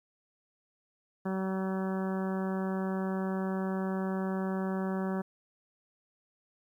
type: harmonic tone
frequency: 190 Hz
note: F#3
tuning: 46 cents sharp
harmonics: 1 / 2 / 3 / 4 / 5 / 6 / 7 / 8 / 9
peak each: -31 / -37 / -41 / -43 / -45 / -47 / -48 / -49 / -50 dBFS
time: 1.25-5.22 s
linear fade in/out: 10 ms
effects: 11-bit